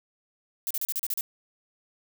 violet noise bursts, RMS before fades -29 dBFS, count 8, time 0.67-1.21 s, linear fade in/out 0 ms, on 36 ms, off 36 ms, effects none

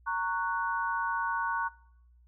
sine chord, F# major, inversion first, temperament just, 925 / 1110 / 1480 Hz, A#5 / C#6 / F#6, -14 / +2 / 0 cents, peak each -33 dBFS, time 0.06-1.69 s, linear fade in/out 20 ms, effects noise-tail reverb RT60 0.8 s tail -23 dB re dry + added 60 Hz sine -57 dBFS peak until 2.27 s

